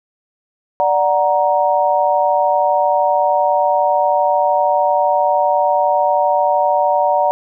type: chord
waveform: sine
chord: D augmented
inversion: none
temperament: equal with one note detuned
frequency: 587.3 / 740 / 936.6 Hz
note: D5 / F#5 / A#5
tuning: 0 / 0 / +8 cents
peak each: -16 dBFS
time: 0.8-7.31 s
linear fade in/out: 0 ms
effects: none